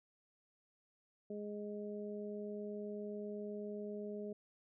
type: harmonic tone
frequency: 207.7 Hz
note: G#3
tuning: in tune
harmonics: 1 / 2 / 3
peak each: -45 / -44 / -50 dBFS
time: 1.3-4.33 s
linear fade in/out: 5 ms
effects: none